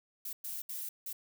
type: noise bursts at uneven times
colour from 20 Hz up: violet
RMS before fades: -40 dBFS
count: 4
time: 0.25-0.33 / 0.44-0.62 / 0.69-0.89 / 1.06-1.13 s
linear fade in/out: 5 ms
effects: none